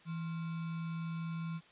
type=tone with sample-and-hold; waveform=sine; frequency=164.81 Hz; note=E3; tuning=in tune; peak=-36 dBFS; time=0.05-1.61 s; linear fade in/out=50 ms; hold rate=1225 Hz; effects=white hiss -61 dBFS RMS until 1.71 s + resampled to 8000 Hz